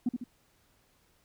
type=tone with echo; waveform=sine; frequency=244.8 Hz; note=B3; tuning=15 cents flat; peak=-23 dBFS; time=0.06-0.09 s; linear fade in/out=5 ms; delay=75 ms; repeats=2; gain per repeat=-6 dB; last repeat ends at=0.24 s; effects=tanh soft clip ceiling -22 dBFS + pink hiss -68 dBFS RMS until 1.24 s